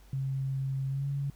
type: tone with pitch glide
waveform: sine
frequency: 134.7 to 140.1 Hz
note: C#3 to C#3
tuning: -49 to +19 cents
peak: -29 dBFS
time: 0.13-1.3 s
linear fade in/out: 2 ms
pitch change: +68 cents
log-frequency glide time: 0.88-1.07 s
effects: added 50 Hz sine -53 dBFS peak until 1.35 s + pink hiss -62 dBFS RMS until 1.35 s